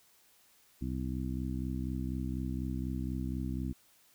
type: harmonic tone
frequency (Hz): 64.1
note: C2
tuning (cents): -35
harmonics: 1 / 2 / 3 / 4 / 5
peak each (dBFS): -37 / -39 / -40 / -39 / -44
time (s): 0.81-3.73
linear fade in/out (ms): 10
effects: white hiss -65 dBFS RMS until 4.14 s